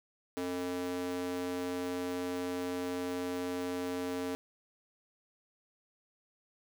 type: tone with high-pass filter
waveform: square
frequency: 89.6 Hz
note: F2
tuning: 45 cents sharp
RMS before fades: -36 dBFS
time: 0.37-4.35 s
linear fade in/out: 0 ms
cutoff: 340 Hz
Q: 5.1
effects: none